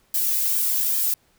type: noise with flanger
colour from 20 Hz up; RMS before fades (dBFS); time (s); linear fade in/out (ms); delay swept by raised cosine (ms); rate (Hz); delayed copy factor
violet; -22; 0.14-1.14; 2; 1.4 to 2.19; 2.4; -0.75
effects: pink hiss -62 dBFS RMS until 1.38 s